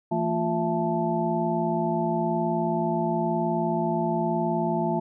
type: tone cluster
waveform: sine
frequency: 166.5 / 225.5 / 351.4 / 668 / 875 Hz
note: E3 / A3 / F4 / E5 / A5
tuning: +18 / +43 / +11 / +23 / -10 cents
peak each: -29 dBFS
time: 0.11-5 s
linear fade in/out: 10 ms
effects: none